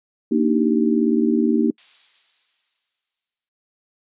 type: chord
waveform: sine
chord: Eb major seventh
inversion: second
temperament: just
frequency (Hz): 233.3 / 291.7 / 311.1 / 388.9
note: Bb3 / D4 / Eb4 / G4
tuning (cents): +2 / -12 / 0 / -14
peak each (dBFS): -18 / -23 / -20 / -23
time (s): 0.31-1.71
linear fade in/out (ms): 10
type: noise with exponential decay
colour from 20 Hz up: violet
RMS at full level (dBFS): -32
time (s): 1.78-3.49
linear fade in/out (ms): 1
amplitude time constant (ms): 370
effects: noise-tail reverb RT60 0.1 s tail -25 dB re dry + resampled to 8000 Hz